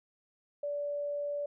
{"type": "tone", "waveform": "sine", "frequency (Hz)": 579, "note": "D5", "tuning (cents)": -25, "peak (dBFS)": -32, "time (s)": [0.63, 1.46], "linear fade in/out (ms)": 5, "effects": []}